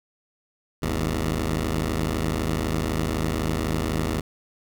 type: tone pair together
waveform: 10% pulse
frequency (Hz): 51.97 / 80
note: G#1 / D#2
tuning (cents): +2 / +49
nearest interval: perfect fifth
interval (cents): 747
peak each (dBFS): -19 / -17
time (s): 0.82-4.21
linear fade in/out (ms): 10
effects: none